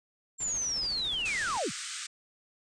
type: linear sweep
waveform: sine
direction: down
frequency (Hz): 7460 to 65.41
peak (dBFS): -29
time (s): 0.38-1.72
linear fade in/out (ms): 50
type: noise with tremolo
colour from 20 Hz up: pink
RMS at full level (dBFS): -45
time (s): 0.4-1.58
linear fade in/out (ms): 5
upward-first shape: square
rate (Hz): 14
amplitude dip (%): 30
type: band-pass noise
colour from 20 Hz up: white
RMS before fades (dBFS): -39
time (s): 1.25-2.07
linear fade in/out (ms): 10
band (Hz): 1200 to 9000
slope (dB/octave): 96
effects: resampled to 22050 Hz